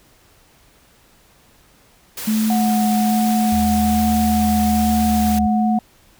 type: noise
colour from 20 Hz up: white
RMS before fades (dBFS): -29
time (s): 2.17-5.39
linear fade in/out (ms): 5
type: tone with vibrato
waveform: sine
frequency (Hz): 216.5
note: A3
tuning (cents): -28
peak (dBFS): -15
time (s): 2.27-5.79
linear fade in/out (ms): 10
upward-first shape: sine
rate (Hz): 1.2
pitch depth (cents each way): 20
type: tone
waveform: sine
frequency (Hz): 733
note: F#5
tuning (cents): -16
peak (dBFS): -20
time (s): 2.5-5.79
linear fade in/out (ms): 2
type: tone with pitch glide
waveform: sine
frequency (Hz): 77.78 to 75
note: D#2 to D2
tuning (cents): 0 to +37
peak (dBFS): -23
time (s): 3.52-5.47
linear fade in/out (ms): 5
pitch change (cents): -63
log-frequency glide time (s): 4.33-5.35
effects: pink hiss -53 dBFS RMS until 6.19 s